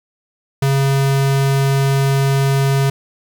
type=tone; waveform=square; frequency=137 Hz; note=C#3; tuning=20 cents flat; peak=-13 dBFS; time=0.62-2.9 s; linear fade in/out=5 ms; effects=8-bit